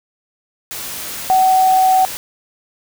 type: tone in noise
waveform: sine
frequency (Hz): 753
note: F#5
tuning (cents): +30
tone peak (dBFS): -9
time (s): 1.3-2.05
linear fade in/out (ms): 0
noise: white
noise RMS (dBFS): -27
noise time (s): 0.71-2.17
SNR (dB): +15
effects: none